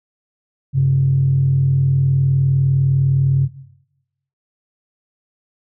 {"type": "tone pair together", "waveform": "sine", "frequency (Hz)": [96.1, 135.91], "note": ["G2", "C#3"], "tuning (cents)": [-34, -34], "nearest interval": "tritone", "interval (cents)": 600, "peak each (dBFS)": [-21, -11], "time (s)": [0.73, 3.49], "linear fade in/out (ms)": 50, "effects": ["noise-tail reverb RT60 0.9 s tail -17 dB re dry", "tanh soft clip ceiling -5 dBFS"]}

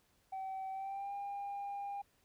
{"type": "tone with pitch glide", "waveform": "sine", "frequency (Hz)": [766, 803.6], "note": ["G5", "G5"], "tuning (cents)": [-40, 43], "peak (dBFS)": -37, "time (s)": [0.32, 2.02], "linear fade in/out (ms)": 10, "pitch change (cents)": 83, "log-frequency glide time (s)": [0.71, 1.13], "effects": ["tanh soft clip ceiling -37 dBFS", "pink hiss -73 dBFS RMS until 2.24 s"]}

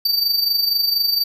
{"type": "tone with amplitude modulation", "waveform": "square", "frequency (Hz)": 4627, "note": "D8", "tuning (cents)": -27, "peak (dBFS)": -14, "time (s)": [0.05, 1.24], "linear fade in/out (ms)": 5, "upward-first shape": "sine", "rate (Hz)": 24.2, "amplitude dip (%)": 60, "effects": []}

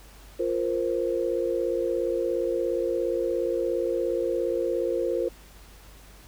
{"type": "chord", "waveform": "sine", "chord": "F suspended fourth", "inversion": "none", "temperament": "equal", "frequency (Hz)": [349.2, 466.2, 523.3], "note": ["F4", "Bb4", "C5"], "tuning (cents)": [0, 0, 0], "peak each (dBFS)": -28, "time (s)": [0.39, 5.29], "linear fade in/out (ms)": 10, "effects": ["added 49 Hz sine -49 dBFS peak until 6.27 s", "pink hiss -52 dBFS RMS until 6.27 s"]}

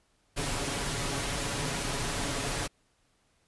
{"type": "noise with comb filter", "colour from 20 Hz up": "pink", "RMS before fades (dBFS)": -32, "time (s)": [0.36, 2.68], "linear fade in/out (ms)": 20, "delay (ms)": 7.1, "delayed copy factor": 0.5, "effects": ["pink hiss -70 dBFS RMS until 3.47 s", "resampled to 24000 Hz"]}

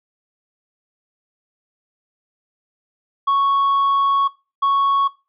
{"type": "tone pair in turn", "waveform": "triangle", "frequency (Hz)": [1108.7, 1108.7], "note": ["C#6", "C#6"], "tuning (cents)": [0, 0], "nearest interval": "unison", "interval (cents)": 0, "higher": "neither", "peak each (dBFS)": -12, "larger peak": "neither", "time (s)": [[3.27, 4.28], [4.62, 5.08]], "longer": "first", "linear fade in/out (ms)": 10, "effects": ["noise-tail reverb RT60 0.3 s tail -20 dB re dry", "resampled to 8000 Hz"]}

